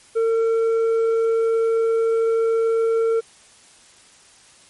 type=tone with tanh clipping; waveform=sine; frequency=453.5 Hz; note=A#4; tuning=48 cents flat; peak=-17 dBFS; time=0.15-3.21 s; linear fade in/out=20 ms; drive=5 dB; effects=white hiss -50 dBFS RMS until 4.69 s + MP3 48 kbps